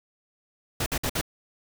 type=noise bursts; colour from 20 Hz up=pink; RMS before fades=-27 dBFS; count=4; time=0.8-1.213 s; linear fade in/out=5 ms; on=62 ms; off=55 ms; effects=none